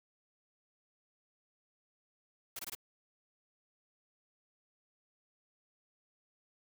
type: noise bursts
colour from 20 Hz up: white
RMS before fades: -42 dBFS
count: 4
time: 2.56-2.751 s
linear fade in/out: 5 ms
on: 32 ms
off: 21 ms
effects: none